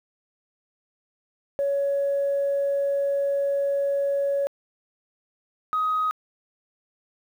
sine tone pair in turn, 560 / 1257.2 Hz, C#5 / D#6, +18 / +18 cents, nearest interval octave + major second, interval 1400 cents, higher second, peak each -20 dBFS, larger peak neither, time 1.59-4.47 / 5.73-6.11 s, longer first, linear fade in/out 0 ms, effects tanh soft clip ceiling -17 dBFS + 9-bit

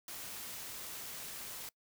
white noise, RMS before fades -45 dBFS, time 0.08-1.69 s, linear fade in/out 2 ms, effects noise-tail reverb RT60 0.1 s tail -23 dB re dry

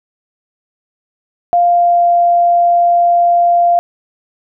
sine tone with pitch glide, 698.5 to 694.5 Hz, F5 to F5, 0 to -10 cents, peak -7 dBFS, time 1.53-3.79 s, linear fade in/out 0 ms, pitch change -10 cents, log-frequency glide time 1.65-2.05 s, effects none

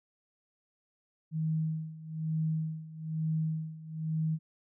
sine tone with tremolo, 158.4 Hz, D#3, 31 cents sharp, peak -27 dBFS, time 1.31-4.39 s, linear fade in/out 50 ms, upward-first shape sine, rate 1.1 Hz, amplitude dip 85%, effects none

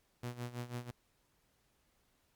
sawtooth tone with tremolo, 121.5 Hz, B2, 28 cents flat, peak -34 dBFS, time 0.23-0.91 s, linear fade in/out 5 ms, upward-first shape sine, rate 6.1 Hz, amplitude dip 80%, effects pink hiss -75 dBFS RMS until 2.35 s + Opus 48 kbps

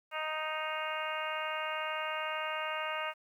harmonic tone, 311.1 Hz, D#4, in tune, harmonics 2 / 3 / 4 / 5 / 6 / 7 / 8 / 9, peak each -40 / -41 / -39 / -42 / -46 / -43 / -45 / -42 dBFS, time 0.11-3.14 s, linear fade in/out 50 ms, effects 11-bit

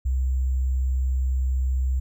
sine tone with sample-and-hold, 64.7 Hz, C2, 19 cents flat, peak -20 dBFS, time 0.05-2 s, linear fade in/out 10 ms, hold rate 7350 Hz, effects none

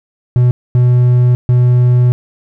triangle tone bursts at uneven times, 123.5 Hz, B2, in tune, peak -4 dBFS, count 3, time 0.36-0.51 / 0.75-1.35 / 1.49-2.12 s, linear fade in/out 0 ms, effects none

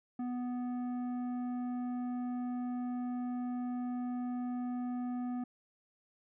triangle tone with tanh clipping, 246.9 Hz, B3, in tune, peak -36 dBFS, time 0.19-5.44 s, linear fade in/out 5 ms, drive 14 dB, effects none

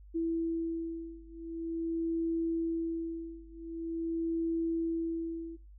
sine beating tone pair, 330.3 / 330.75 Hz, E4 / E4, +4 / +6 cents, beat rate 0.45 Hz, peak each -34 / -35 dBFS, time 0.14-5.57 s, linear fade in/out 20 ms, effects noise-tail reverb RT60 0.3 s tail -21 dB re dry + added 50 Hz sine -50 dBFS peak until 5.78 s

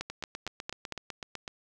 two click trains, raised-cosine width 0.2 ms, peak -17 / -20 dBFS, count 5 / 12, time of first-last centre 0.01-0.923 / 0.1-1.478 s, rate 4.38 / 7.98 Hz, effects none

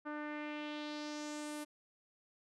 sawtooth tone with low-pass filter sweep, 298.9 Hz, D4, 31 cents sharp, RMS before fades -43 dBFS, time 0.05-1.65 s, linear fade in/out 20 ms, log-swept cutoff 1400 to 11000 Hz, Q 2.4, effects none

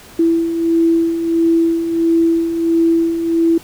sine beating tone pair, 330.5 / 332 Hz, E4 / E4, +5 / +12 cents, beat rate 1.5 Hz, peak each -20 / -12 dBFS, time 0.19-3.58 s, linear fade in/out 5 ms, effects pink hiss -40 dBFS RMS until 3.63 s

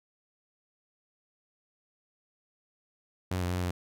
sawtooth tone with pitch steps, 91.5 / 88.9 / 90.1 / 89.3 Hz, F#2 / F2 / F#2 / F2, -19 / +31 / -45 / +39 cents, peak -25 dBFS, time 3.31-3.71 s, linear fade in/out 5 ms, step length 100 ms, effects none

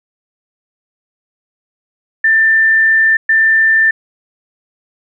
sine tone bursts at uneven times, 1783 Hz, A6, 22 cents sharp, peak -7 dBFS, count 2, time 2.24-3.17 / 3.29-3.91 s, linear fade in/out 5 ms, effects none

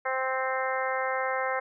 harmonic tone, 261.6 Hz, C4, in tune, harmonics 2 / 3 / 4 / 5 / 6 / 7 / 8, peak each -31 / -33 / -34 / -35 / -36 / -36 / -37 dBFS, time 0.05-1.6 s, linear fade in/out 10 ms, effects none

